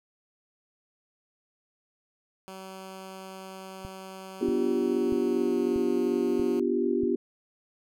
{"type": "tone with pitch glide", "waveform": "10% pulse", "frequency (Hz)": [190, 180.38], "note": ["F#3", "F#3"], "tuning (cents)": [46, -44], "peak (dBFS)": -32, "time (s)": [2.48, 6.6], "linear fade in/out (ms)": 0, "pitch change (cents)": -90, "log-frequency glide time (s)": [4.66, 5.87]}
{"type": "click train", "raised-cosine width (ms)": 5, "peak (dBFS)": -27, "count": 6, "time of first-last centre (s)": [3.85, 7.035], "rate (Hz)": 1.57}
{"type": "chord", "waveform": "sine", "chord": "G dominant seventh", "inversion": "first", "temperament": "equal", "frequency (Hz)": [246.9, 293.7, 349.2, 392], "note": ["B3", "D4", "F4", "G4"], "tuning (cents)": [0, 0, 0, 0], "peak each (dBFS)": [-29, -32, -28, -28], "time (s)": [4.41, 7.16], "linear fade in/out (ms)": 5}
{"effects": []}